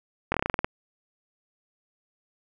slowing click train, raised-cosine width 0.5 ms, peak -9 dBFS, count 10, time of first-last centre 0.32-0.645 s, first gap 22 ms, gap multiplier 1.12, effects none

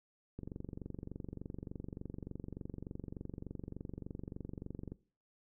click train, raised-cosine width 3 ms, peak -30 dBFS, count 107, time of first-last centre 0.39-4.92 s, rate 23.4 Hz, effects noise-tail reverb RT60 0.4 s tail -19 dB re dry

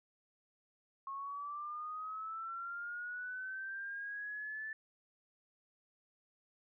sine linear sweep, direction up, 1084 to 1760 Hz, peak -40 dBFS, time 1.07-4.73 s, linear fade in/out 2 ms, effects none

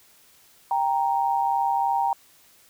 sine tone pair together, 789.2 / 932.3 Hz, G5 / A#5, +11 / 0 cents, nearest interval minor third, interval 289 cents, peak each -23 dBFS, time 0.71-2.13 s, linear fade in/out 2 ms, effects white hiss -56 dBFS RMS until 2.69 s

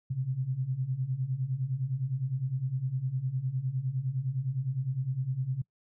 sine beating tone pair, 124.5 / 134.3 Hz, B2 / C3, +14 / +46 cents, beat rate 9.8 Hz, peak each -34 / -30 dBFS, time 0.1-5.62 s, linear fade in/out 10 ms, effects noise-tail reverb RT60 0.1 s tail -23 dB re dry

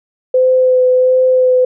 sine tone with vibrato, 510 Hz, C5, 44 cents flat, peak -7 dBFS, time 0.34-1.65 s, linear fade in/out 5 ms, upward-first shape sine, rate 1.4 Hz, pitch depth 13 cents each way, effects none

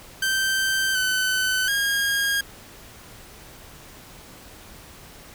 sawtooth tone with pitch steps, 1557 / 1515 / 1627 Hz, G6 / F#6 / G#6, -12 / +40 / -36 cents, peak -17 dBFS, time 0.22-2.41 s, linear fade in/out 5 ms, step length 730 ms, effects pink hiss -45 dBFS RMS until 5.34 s

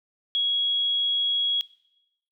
sine tone, 3322 Hz, G#7, in tune, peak -21 dBFS, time 0.35-1.61 s, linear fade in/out 0 ms, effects noise-tail reverb RT60 0.9 s tail -19 dB re dry

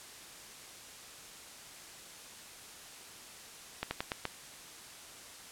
slowing click train, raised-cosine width 0.3 ms, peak -17 dBFS, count 5, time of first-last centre 3.83-4.253 s, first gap 80 ms, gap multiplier 1.19, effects white hiss -50 dBFS RMS until 5.51 s + low-pass 10000 Hz 12 dB/octave

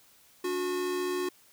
square tone pair together, 288.3 / 363 Hz, D4 / F#4, -32 / -33 cents, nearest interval major third, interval 399 cents, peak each -39 / -30 dBFS, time 0.44-1.29 s, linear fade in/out 5 ms, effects white hiss -60 dBFS RMS until 1.52 s

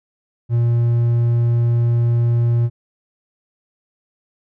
triangle tone, 118.2 Hz, A#2, 24 cents sharp, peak -11 dBFS, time 0.49-2.7 s, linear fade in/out 50 ms, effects none

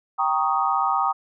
sine chord, Eb dominant seventh, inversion first, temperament equal, 784 / 932.3 / 1108.7 / 1244.5 Hz, G5 / Bb5 / Db6 / Eb6, 0 / 0 / 0 / 0 cents, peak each -24 / -25 / -27 / -23 dBFS, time 0.18-1.13 s, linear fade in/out 20 ms, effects none

